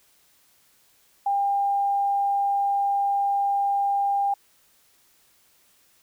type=tone; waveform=sine; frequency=800 Hz; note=G5; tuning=35 cents sharp; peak=-20 dBFS; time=1.26-4.34 s; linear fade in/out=5 ms; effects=white hiss -61 dBFS RMS until 6.02 s